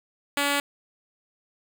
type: tone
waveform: 5% pulse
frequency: 284.7 Hz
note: C#4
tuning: 46 cents sharp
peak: -11 dBFS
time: 0.37-0.6 s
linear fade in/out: 2 ms
effects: none